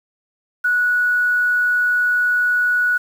sine tone with quantisation, 1468 Hz, F#6, 14 cents flat, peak -14 dBFS, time 0.64-2.98 s, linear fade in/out 10 ms, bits 7, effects none

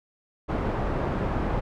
pink low-pass noise, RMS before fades -27 dBFS, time 0.48-1.61 s, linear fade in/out 20 ms, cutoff 1100 Hz, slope 12 dB/octave, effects none

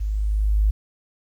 sine tone with level ramp, 51.91 Hz, G#1, in tune, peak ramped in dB -22 to -14 dBFS, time 0-0.71 s, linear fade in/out 10 ms, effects 9-bit

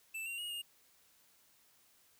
square tone with pitch steps, 2648 / 2758 / 2878 / 2835 Hz, E7 / F7 / F#7 / F7, +7 / -22 / -49 / +25 cents, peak -40 dBFS, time 0.14-0.62 s, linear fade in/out 10 ms, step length 120 ms, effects white hiss -68 dBFS RMS until 2.19 s

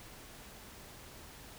silence, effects pink hiss -52 dBFS RMS until 1.58 s

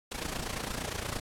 pink noise with amplitude modulation, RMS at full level -33 dBFS, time 0.11-1.2 s, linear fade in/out 10 ms, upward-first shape sine, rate 28.7 Hz, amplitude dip 80%, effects low-pass 11000 Hz 12 dB/octave + AAC 64 kbps

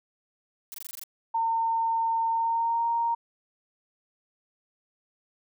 blue noise bursts, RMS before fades -39 dBFS, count 8, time 0.72-1.036 s, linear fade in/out 0 ms, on 22 ms, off 20 ms
sine tone with pitch glide, 910 to 930.2 Hz, A#5 to A#5, -42 to -4 cents, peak -23 dBFS, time 1.34-3.15 s, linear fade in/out 10 ms, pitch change +38 cents, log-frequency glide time 2.3-2.87 s
effects none

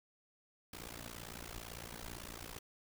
pink noise with amplitude modulation, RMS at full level -44 dBFS, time 0.73-2.59 s, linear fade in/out 5 ms, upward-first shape sine, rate 57.9 Hz, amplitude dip 95%, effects none

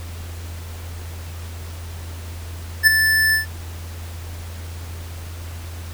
square tone with ADSR envelope, 1757 Hz, A6, 3 cents flat, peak -7 dBFS, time 2.83-3.46 s, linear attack 40 ms, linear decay 12 ms, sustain -8 dB, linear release 120 ms, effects added 84 Hz sine -30 dBFS peak until 5.93 s + pink hiss -40 dBFS RMS until 5.93 s

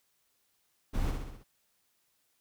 brown noise with echo, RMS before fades -31 dBFS, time 0.93-1.12 s, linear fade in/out 20 ms, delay 64 ms, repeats 5, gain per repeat -4 dB, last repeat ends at 1.44 s, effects white hiss -74 dBFS RMS until 2.4 s

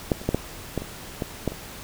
clicks, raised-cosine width 2 ms, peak -6 / -23 / -8 / -7 / -11 / -20 / -12 / -9 / -21 dBFS, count 9, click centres 0.118 / 0.215 / 0.29 / 0.346 / 0.777 / 0.82 / 1.222 / 1.477 / 1.52 s, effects pink hiss -40 dBFS RMS until 1.83 s

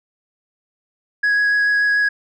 sine tone with vibrato, 1665 Hz, G#6, 4 cents sharp, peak -11 dBFS, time 1.23-2.09 s, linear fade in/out 10 ms, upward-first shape sine, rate 6.9 Hz, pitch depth 8 cents each way, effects tanh soft clip ceiling -13 dBFS

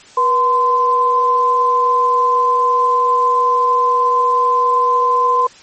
sine tone pair together, 485.2 / 1028 Hz, B4 / C6, -31 / -31 cents, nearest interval octave + minor second, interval 1300 cents, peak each -19 / -11 dBFS, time 0.17-5.47 s, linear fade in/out 5 ms, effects white hiss -42 dBFS RMS until 5.62 s + MP3 32 kbps

